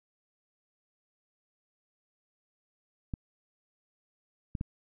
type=clicks; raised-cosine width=5 ms; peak=-21 dBFS; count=3; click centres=3.138 / 4.552 / 4.611 s; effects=none